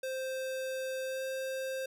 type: tone with pitch glide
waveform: square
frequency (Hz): 523.3 to 527.5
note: C5 to C5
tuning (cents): 0 to +14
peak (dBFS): -35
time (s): 0.03-1.86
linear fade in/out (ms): 5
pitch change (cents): +14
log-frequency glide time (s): 1.05-1.23
effects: none